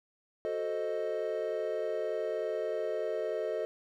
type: chord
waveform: triangle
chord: F# diminished seventh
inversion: none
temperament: equal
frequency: 370 / 440 / 523.3 / 622.3 Hz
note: F#4 / A4 / C5 / Eb5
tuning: 0 / 0 / 0 / 0 cents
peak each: -38 / -33 / -37 / -33 dBFS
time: 0.45-3.65 s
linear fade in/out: 0 ms
effects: none